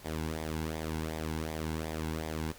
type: tone with flanger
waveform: sawtooth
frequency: 79 Hz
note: D#2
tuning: 27 cents sharp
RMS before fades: -36 dBFS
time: 0.04-2.53 s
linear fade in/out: 20 ms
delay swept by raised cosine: 0.7 to 1.68 ms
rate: 2.7 Hz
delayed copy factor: -0.7
effects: pink hiss -53 dBFS RMS until 2.58 s